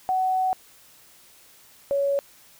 sine tone pair in turn, 749 / 559.8 Hz, F#5 / C#5, +21 / +17 cents, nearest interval perfect fourth, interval 504 cents, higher first, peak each -20 dBFS, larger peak neither, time 0.09-0.53 / 1.91-2.19 s, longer first, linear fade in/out 0 ms, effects white hiss -53 dBFS RMS until 2.59 s

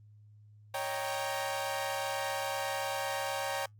sawtooth chord, Eb dominant seventh, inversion third, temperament equal, 554.4 / 622.3 / 784 / 932.3 Hz, Db5 / Eb5 / G5 / Bb5, 0 / 0 / 0 / 0 cents, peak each -33 / -39 / -33 / -36 dBFS, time 0.74-3.66 s, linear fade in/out 5 ms, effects added 105 Hz sine -54 dBFS peak until 3.79 s + Opus 32 kbps

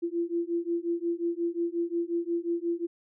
sine beating tone pair, 338.2 / 343.8 Hz, E4 / F4, +44 / -27 cents, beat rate 5.6 Hz, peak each -30 / -30 dBFS, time 0.02-2.87 s, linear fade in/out 20 ms, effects none

